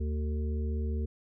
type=harmonic tone; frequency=75.4 Hz; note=D2; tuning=46 cents sharp; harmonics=1 / 3 / 5 / 6; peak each=-29 / -39 / -43 / -45 dBFS; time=0-1.06 s; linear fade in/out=10 ms; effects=none